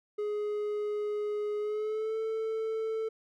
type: tone with pitch glide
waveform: triangle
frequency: 418.1 to 443 Hz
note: G#4 to A4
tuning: +12 to +12 cents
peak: -28 dBFS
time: 0.18-3.09 s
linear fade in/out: 10 ms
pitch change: +100 cents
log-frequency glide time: 1.59-2.17 s
effects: none